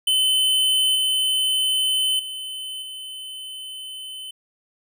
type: tone with level steps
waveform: square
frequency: 3044 Hz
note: F#7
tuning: 48 cents sharp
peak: -17 / -19 / -30 / -33 dBFS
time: 0.07-4.31 s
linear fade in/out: 5 ms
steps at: 0.95 / 2.19 / 2.82 s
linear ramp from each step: 5 ms
effects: none